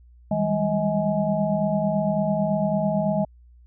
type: tone cluster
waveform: sine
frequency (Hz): 161 / 195.5 / 204.5 / 634 / 838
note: E3 / G3 / G#3 / D#5 / G#5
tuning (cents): -41 / -4 / -26 / +32 / +15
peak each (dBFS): -27 / -29 / -25 / -24 / -31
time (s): 0.31-3.25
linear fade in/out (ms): 5
effects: added 60 Hz sine -48 dBFS peak until 3.66 s